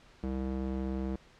square tone with band-pass filter, 65.41 Hz, C2, in tune, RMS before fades -34 dBFS, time 0.23-1.16 s, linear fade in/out 5 ms, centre 270 Hz, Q 1, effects pink hiss -59 dBFS RMS until 1.39 s + low-pass 5000 Hz 12 dB/octave

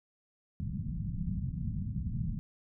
white low-pass noise, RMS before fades -35 dBFS, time 0.6-2.39 s, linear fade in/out 0 ms, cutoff 200 Hz, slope 48 dB/octave, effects none

